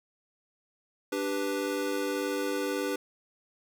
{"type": "chord", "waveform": "square", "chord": "G major", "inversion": "second", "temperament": "equal", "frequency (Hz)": [293.7, 392, 493.9], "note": ["D4", "G4", "B4"], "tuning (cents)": [0, 0, 0], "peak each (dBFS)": -34, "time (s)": [1.12, 2.96], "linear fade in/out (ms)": 5, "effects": []}